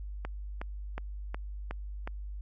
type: click train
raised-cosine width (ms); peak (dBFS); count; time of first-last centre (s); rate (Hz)
0.5; -22; 6; 0.25-2.075; 2.74
effects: added 50 Hz sine -37 dBFS peak until 2.41 s